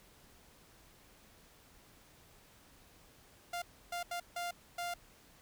sawtooth tone bursts at uneven times, 698.5 Hz, F5, in tune, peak -33 dBFS, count 5, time 3.53-3.62 / 3.92-4.03 / 4.11-4.2 / 4.36-4.51 / 4.78-4.94 s, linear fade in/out 5 ms, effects pink hiss -62 dBFS RMS until 5.41 s

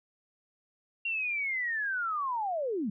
sine linear sweep, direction down, 2768 to 185 Hz, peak -29 dBFS, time 1.05-2.9 s, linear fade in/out 5 ms, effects none

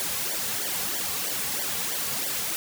white noise with flanger, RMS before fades -29 dBFS, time 0-2.56 s, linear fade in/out 0 ms, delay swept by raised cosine 0.76 to 3.26 ms, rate 3.1 Hz, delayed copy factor -0.9, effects none

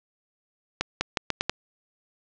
accelerating click train, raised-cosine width 0.2 ms, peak -6 dBFS, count 6, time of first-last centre 0.81-1.496 s, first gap 200 ms, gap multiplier 0.81, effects low-pass 6000 Hz 12 dB/octave

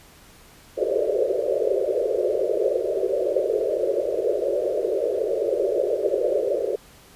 white band-pass noise, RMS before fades -23 dBFS, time 0.77-6.76 s, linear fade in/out 10 ms, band 360 to 610 Hz, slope 96 dB/octave, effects pink hiss -50 dBFS RMS until 7.15 s + resampled to 32000 Hz

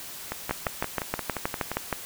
two click trains, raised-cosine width 0.5 ms, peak -10 / -14 dBFS, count 10 / 9, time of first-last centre 0.51-1.927 / 0.32-1.716 s, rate 6.35 / 5.73 Hz, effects white hiss -40 dBFS RMS until 2.05 s

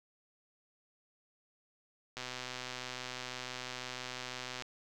click train, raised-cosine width 0.2 ms, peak -23 dBFS, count 310, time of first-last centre 2.17-4.622 s, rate 126 Hz, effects none

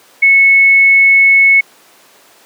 sine tone, 2200 Hz, C#7, 14 cents flat, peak -4 dBFS, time 0.22-1.61 s, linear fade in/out 10 ms, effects pink hiss -44 dBFS RMS until 2.45 s + high-pass 400 Hz 12 dB/octave

